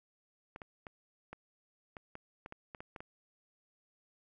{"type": "clicks", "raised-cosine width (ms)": 0.5, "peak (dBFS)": -30, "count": 12, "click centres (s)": [0.561, 0.618, 0.868, 1.33, 1.968, 2.154, 2.461, 2.524, 2.748, 2.805, 2.962, 3.005], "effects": []}